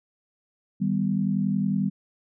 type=chord; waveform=sine; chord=Eb augmented; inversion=none; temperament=equal; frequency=155.56 / 196 / 246.9 Hz; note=Eb3 / G3 / B3; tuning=0 / 0 / 0 cents; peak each=-29 / -23 / -29 dBFS; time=0.8-1.9 s; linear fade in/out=20 ms; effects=none